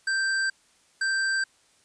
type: tone pair in turn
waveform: square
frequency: 1568 / 1568 Hz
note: G6 / G6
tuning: 0 / 0 cents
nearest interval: unison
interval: 0 cents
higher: neither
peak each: -24 dBFS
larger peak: neither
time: 0.07-0.5 / 1.01-1.44 s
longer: neither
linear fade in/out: 5 ms
effects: white hiss -62 dBFS RMS until 1.84 s + resampled to 22050 Hz